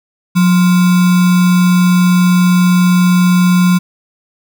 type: tone with sample-and-hold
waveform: sine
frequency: 180 Hz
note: F#3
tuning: 47 cents flat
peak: -6 dBFS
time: 0.35-3.79 s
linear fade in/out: 20 ms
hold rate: 1225 Hz
effects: none